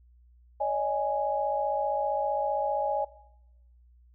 sine chord, C# suspended second, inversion none, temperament equal with one note detuned, 567 / 622.3 / 830.6 Hz, C#5 / D#5 / G#5, +39 / 0 / 0 cents, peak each -31 / -31 / -28 dBFS, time 0.6-3.05 s, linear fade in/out 10 ms, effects noise-tail reverb RT60 0.9 s tail -20 dB re dry + added 60 Hz sine -55 dBFS peak until 4.14 s

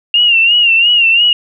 sine tone with vibrato, 2794 Hz, F7, in tune, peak -6 dBFS, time 0.14-1.33 s, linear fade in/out 2 ms, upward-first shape sine, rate 2.9 Hz, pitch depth 80 cents each way, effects none

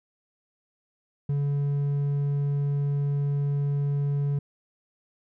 sine tone with hard clipping, 142.5 Hz, C#3, 48 cents sharp, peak -24 dBFS, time 1.29-4.39 s, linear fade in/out 5 ms, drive 3 dB, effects none

